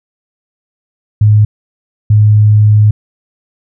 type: tone pair in turn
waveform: sine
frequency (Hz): 105.9 / 105.9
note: G#2 / G#2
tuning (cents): +34 / +34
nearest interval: unison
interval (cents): 0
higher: neither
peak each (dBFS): -3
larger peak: neither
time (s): 1.21-1.45 / 2.1-2.91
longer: second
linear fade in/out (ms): 5
effects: none